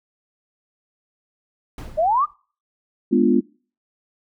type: noise with exponential decay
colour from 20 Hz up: brown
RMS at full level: -27 dBFS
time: 1.78-2.34 s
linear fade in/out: 2 ms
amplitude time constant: 120 ms
type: exponential sweep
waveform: sine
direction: up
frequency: 592 to 1257 Hz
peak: -15 dBFS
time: 1.97-2.26 s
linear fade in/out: 20 ms
type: chord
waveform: sine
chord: G# diminished seventh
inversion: none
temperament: equal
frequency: 207.7 / 246.9 / 293.7 / 349.2 Hz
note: G#3 / B3 / D4 / F4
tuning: 0 / 0 / 0 / 0 cents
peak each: -20 / -17 / -21 / -19 dBFS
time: 3.11-3.41 s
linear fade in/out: 20 ms
effects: noise-tail reverb RT60 0.4 s tail -24 dB re dry